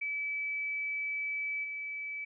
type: tone with level steps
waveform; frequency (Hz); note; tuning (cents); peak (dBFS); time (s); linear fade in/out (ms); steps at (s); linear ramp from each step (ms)
sine; 2300; D7; -37; -32 / -36; 0.01-2.25; 10; 1.63; 20
effects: none